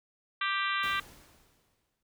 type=harmonic tone; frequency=392.9 Hz; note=G4; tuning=4 cents sharp; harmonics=3 / 4 / 5 / 6 / 7 / 8 / 9 / 10; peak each=-32 / -34 / -36 / -38 / -39 / -40 / -41 / -42 dBFS; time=0.41-1 s; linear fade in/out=5 ms
type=noise with exponential decay; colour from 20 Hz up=pink; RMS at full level=-44 dBFS; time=0.83-2.03 s; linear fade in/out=5 ms; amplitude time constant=260 ms
effects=none